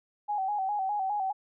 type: tone with vibrato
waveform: sine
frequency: 797 Hz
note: G5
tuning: 28 cents sharp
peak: -27 dBFS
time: 0.28-1.33 s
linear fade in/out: 20 ms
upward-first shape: square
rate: 4.9 Hz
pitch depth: 72 cents each way
effects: none